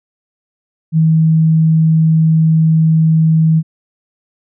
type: tone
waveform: sine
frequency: 160 Hz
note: D#3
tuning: 49 cents sharp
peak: -7 dBFS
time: 0.92-3.63 s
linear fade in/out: 50 ms
effects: none